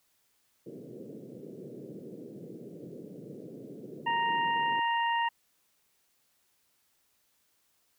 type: band-pass noise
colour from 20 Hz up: white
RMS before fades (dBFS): -45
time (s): 0.66-4.8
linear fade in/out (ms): 5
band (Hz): 130 to 490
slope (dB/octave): 48
type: harmonic tone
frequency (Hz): 932.3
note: A#5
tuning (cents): 0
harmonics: 1 / 2 / 3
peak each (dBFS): -27 / -33 / -37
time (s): 4.06-5.29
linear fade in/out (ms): 10
effects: white hiss -72 dBFS RMS until 7.98 s